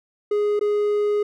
triangle tone with dropouts, 415.3 Hz, G#4, in tune, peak -16 dBFS, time 0.31-1.23 s, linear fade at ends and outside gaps 5 ms, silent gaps 0.594-0.61 s, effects none

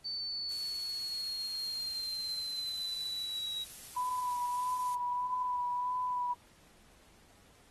sine linear sweep, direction down, 4540 to 3853 Hz, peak -35 dBFS, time 0.04-3.65 s, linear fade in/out 20 ms
blue noise, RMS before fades -47 dBFS, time 0.5-4.95 s, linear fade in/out 5 ms
sine tone with vibrato, 990 Hz, B5, 4 cents sharp, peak -31 dBFS, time 3.96-6.34 s, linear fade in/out 10 ms, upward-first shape sine, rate 1.6 Hz, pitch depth 20 cents each way
effects pink hiss -63 dBFS RMS until 7.7 s + AAC 32 kbps

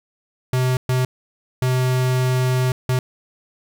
square tone bursts at uneven times, 127.9 Hz, C3, 39 cents flat, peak -17 dBFS, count 4, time 0.53-0.77 / 0.89-1.05 / 1.62-2.72 / 2.89-2.99 s, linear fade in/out 2 ms, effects 9-bit

